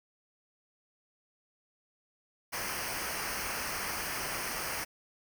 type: noise with comb filter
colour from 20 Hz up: pink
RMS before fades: -36 dBFS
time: 2.52-4.85 s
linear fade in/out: 20 ms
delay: 0.27 ms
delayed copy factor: -0.75
effects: none